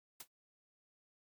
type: noise with exponential decay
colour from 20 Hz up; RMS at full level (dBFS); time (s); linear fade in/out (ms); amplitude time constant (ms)
white; -42; 0.2-0.28; 5; 16
effects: MP3 96 kbps